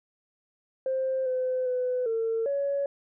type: tone with pitch steps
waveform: sine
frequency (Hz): 525 / 511 / 502 / 452.2 / 561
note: C5 / C5 / B4 / A4 / C#5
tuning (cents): +6 / -41 / +28 / +47 / +21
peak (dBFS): -24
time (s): 0.86-2.86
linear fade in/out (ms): 2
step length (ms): 400
effects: tanh soft clip ceiling -20 dBFS